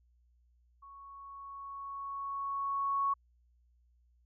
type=tone with level ramp; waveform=sine; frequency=1108.7 Hz; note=C#6; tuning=in tune; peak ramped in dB=-50 to -27 dBFS; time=0.82-3.14 s; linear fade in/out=10 ms; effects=added 60 Hz sine -65 dBFS peak until 4.25 s